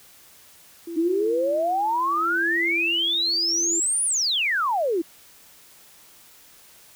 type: tone with tremolo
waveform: sine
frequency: 337 Hz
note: E4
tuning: 38 cents sharp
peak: -27 dBFS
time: 0.87-3.8 s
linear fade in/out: 5 ms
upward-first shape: sine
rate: 0.74 Hz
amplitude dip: 75%
type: exponential two-way sweep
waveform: sine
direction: up then down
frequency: 311.3 to 9980 to 311.3 Hz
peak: -20 dBFS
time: 0.96-5.02 s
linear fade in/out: 10 ms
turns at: 4.05 s
effects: white hiss -51 dBFS RMS until 6.95 s